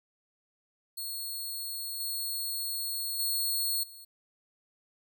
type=tone with level steps; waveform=10% pulse; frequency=4323 Hz; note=C#8; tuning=44 cents flat; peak=-28 / -25 / -21 / -40 dBFS; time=0.97-4.05 s; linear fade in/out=10 ms; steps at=2 / 3.19 / 3.83 s; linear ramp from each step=5 ms; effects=none